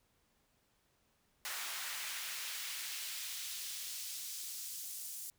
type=noise with high-pass filter sweep; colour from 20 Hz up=pink; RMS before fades=-43 dBFS; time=1.45-5.3 s; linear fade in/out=0 ms; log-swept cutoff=1300 to 7800 Hz; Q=0.88; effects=pink hiss -75 dBFS RMS until 5.38 s